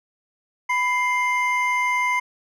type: tone pair together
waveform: triangle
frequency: 994.1 / 2098 Hz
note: B5 / C7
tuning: +11 / +4 cents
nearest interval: octave + minor second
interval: 1293 cents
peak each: -20 dBFS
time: 0.69-2.2 s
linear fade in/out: 10 ms
effects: none